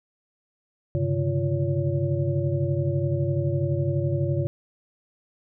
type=tone cluster; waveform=sine; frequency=98.2 / 135 / 146.9 / 346.3 / 564 Hz; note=G2 / C#3 / D3 / F4 / C#5; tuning=+4 / -45 / +1 / -15 / +30 cents; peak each=-28 / -25 / -29 / -30 / -31 dBFS; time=0.95-4.47 s; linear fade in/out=0 ms; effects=none